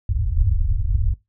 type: low-pass noise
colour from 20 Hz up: pink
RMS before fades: -19 dBFS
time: 0.09-1.14 s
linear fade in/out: 2 ms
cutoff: 110 Hz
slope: 96 dB/octave
effects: noise-tail reverb RT60 0.2 s tail -19 dB re dry